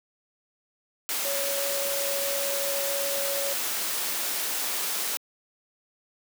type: tone in noise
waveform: sine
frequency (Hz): 559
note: C#5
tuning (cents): +14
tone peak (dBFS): -30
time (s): 1.25-3.53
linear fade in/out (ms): 0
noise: white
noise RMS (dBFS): -29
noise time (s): 1.09-5.17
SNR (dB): -4
effects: high-pass 300 Hz 12 dB/octave